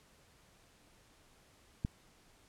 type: click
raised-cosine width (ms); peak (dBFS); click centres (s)
5; -21; 1.849
effects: pink hiss -65 dBFS RMS until 2.48 s + low-pass 11000 Hz 12 dB/octave